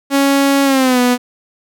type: tone with pitch glide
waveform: sawtooth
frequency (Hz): 277.2 to 247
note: C#4 to B3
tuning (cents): 0 to 0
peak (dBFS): -6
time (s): 0.1-1.18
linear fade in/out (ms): 50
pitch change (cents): -200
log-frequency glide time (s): 0.64-1
effects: none